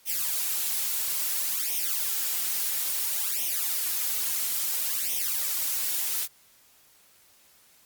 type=noise with flanger; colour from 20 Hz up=blue; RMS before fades=-28 dBFS; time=0.05-6.28 s; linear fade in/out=50 ms; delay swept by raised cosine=0.33 to 4.93 ms; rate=0.59 Hz; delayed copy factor=+0.85; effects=white hiss -59 dBFS RMS until 7.85 s + Opus 48 kbps